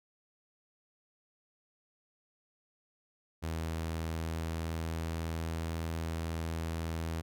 sawtooth tone with pitch glide, 81.2 to 81.86 Hz, E2 to E2, -26 to -12 cents, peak -30 dBFS, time 3.42-7.22 s, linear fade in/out 20 ms, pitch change +14 cents, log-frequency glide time 3.75-5.19 s, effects none

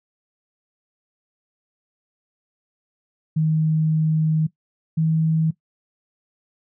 sine tone pair in turn, 157.2 / 159.86 Hz, D#3 / D#3, +18 / +47 cents, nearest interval unison, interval 29 cents, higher second, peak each -16 dBFS, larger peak neither, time 3.36-4.47 / 4.97-5.51 s, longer first, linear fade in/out 10 ms, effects noise-tail reverb RT60 0.1 s tail -18 dB re dry

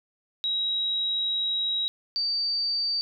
sine tone pair in turn, 3838 / 4622 Hz, A#7 / D8, +50 / -28 cents, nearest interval minor third, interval 322 cents, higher second, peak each -24 dBFS, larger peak neither, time 0.44-1.88 / 2.16-3.01 s, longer first, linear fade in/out 0 ms, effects none

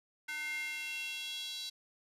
square tone with high-pass filter sweep, 302.5 Hz, D#4, 49 cents flat, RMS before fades -40 dBFS, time 0.28-1.7 s, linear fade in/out 10 ms, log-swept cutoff 1800 to 4000 Hz, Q 5.4, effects resampled to 32000 Hz

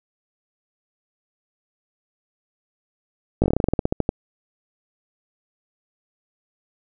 slowing click train, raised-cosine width 2 ms, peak -5 dBFS, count 16, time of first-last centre 3.42-4.091 s, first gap 18 ms, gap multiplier 1.12, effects none

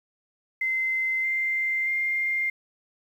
sine tone with pitch steps, 2068 / 2088 / 2109 Hz, C7 / C7 / C7, -21 / -4 / +13 cents, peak -23 dBFS, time 0.61-2.5 s, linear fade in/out 5 ms, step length 630 ms, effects 9-bit

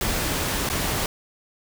pink noise with dropouts, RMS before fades -25 dBFS, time 0.01-1.06 s, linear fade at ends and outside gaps 1 ms, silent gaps 0.69-0.699 s, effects none

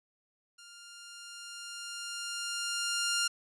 10% pulse tone with level ramp, 1400 Hz, F6, 4 cents sharp, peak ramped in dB -43 to -19 dBFS, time 0.58-3.28 s, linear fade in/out 10 ms, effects resampled to 24000 Hz

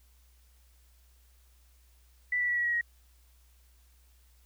sine tone with pitch steps, 1975.5 / 1958.5 / 1941.6 / 1924.8 / 1908.2 / 1891.7 Hz, B6 / B6 / B6 / B6 / A#6 / A#6, 0 / -15 / -30 / -45 / +40 / +25 cents, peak -26 dBFS, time 2.32-2.812 s, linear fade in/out 5 ms, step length 82 ms, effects added 61 Hz sine -59 dBFS peak until 4.45 s + white hiss -68 dBFS RMS until 4.45 s

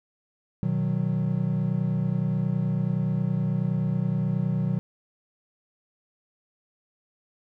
triangle chord, B major, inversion none, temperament equal, 123.47 / 155.56 / 185 Hz, B2 / D#3 / F#3, 0 / 0 / 0 cents, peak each -26 / -25 / -25 dBFS, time 0.63-4.79 s, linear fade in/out 0 ms, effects none

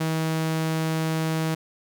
sawtooth tone, 160 Hz, D#3, 49 cents sharp, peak -19 dBFS, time 0-1.55 s, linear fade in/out 10 ms, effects none

